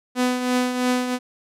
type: tone with tremolo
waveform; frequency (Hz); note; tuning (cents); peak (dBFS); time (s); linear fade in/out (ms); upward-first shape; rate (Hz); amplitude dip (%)
sawtooth; 250.1; B3; +22; -13; 0.15-1.19; 50; triangle; 3; 60
effects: low-pass 11000 Hz 12 dB/octave